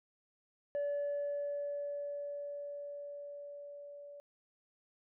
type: tone with level ramp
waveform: sine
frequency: 575 Hz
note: D5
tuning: 37 cents flat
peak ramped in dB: -30 to -48 dBFS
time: 0.75-4.2 s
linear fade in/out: 0 ms
effects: tanh soft clip ceiling -31 dBFS